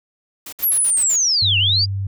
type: noise bursts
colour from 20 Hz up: white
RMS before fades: -33 dBFS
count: 6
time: 0.46-1.161 s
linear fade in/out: 5 ms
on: 66 ms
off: 61 ms
type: linear two-way sweep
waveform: sine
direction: down then up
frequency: 11990 to 2661 to 4894 Hz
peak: -14 dBFS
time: 0.62-1.86 s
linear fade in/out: 20 ms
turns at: 1.58 s
type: tone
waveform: sine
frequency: 98 Hz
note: G2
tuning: in tune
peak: -20 dBFS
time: 1.42-2.07 s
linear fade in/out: 5 ms
effects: none